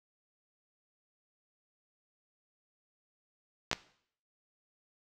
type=clicks; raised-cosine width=0.2 ms; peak=-11 dBFS; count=2; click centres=3.714 / 3.73 s; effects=noise-tail reverb RT60 0.6 s tail -18 dB re dry